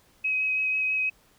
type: tone with vibrato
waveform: sine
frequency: 2539 Hz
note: D#7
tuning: 34 cents sharp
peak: -23 dBFS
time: 0.24-1.1 s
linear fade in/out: 10 ms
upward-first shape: sine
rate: 6.1 Hz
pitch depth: 12 cents each way
effects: pink hiss -61 dBFS RMS until 1.38 s